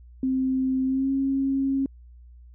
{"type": "tone with pitch glide", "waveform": "sine", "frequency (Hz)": [261.6, 271.1], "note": ["C4", "C#4"], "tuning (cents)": [0, -38], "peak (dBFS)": -21, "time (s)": [0.23, 1.86], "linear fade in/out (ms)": 2, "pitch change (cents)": 62, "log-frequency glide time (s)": [0.85, 1.11], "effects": ["added 60 Hz sine -45 dBFS peak until 2.54 s"]}